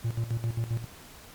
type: tone with tremolo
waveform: triangle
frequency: 115.5 Hz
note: A#2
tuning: 16 cents flat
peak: -23 dBFS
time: 0.04-0.85 s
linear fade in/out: 10 ms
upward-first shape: square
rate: 7.5 Hz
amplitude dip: 75%
effects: pink hiss -49 dBFS RMS until 1.34 s + MP3 96 kbps